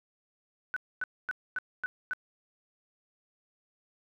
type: tone bursts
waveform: sine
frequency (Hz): 1498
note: F#6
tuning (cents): +21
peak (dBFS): -29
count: 6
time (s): 0.74-2.134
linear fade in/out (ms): 0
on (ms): 24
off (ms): 250
effects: none